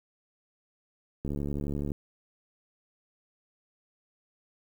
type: click train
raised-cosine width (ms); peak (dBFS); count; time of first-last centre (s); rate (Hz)
3; -21; 49; 1.25-1.919; 71.8
effects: 9-bit